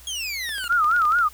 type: exponential sweep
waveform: 25% pulse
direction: down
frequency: 3322 to 1381 Hz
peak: -23 dBFS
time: 0.07-0.68 s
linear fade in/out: 2 ms
type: clicks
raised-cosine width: 0.2 ms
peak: -20 dBFS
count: 11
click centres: 0.492 / 0.582 / 0.642 / 0.725 / 0.844 / 0.914 / 0.964 / 1.019 / 1.053 / 1.121 / 1.187 s
type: tone with vibrato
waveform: sine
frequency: 1318.5 Hz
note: E6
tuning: in tune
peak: -16 dBFS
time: 0.69-1.29 s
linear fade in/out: 20 ms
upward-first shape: sine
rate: 4.6 Hz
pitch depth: 160 cents each way
effects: added 61 Hz sine -47 dBFS peak until 1.33 s + white hiss -48 dBFS RMS until 1.33 s